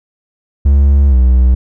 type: tone with pitch glide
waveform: triangle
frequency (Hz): 69.8 to 62.91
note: C#2 to B1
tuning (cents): +13 to +33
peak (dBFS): -3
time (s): 0.65-1.55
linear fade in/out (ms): 10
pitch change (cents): -180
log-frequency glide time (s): 1.09-1.15
effects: none